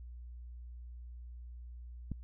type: click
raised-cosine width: 5 ms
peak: -25 dBFS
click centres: 2.117 s
effects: added 60 Hz sine -45 dBFS peak until 2.23 s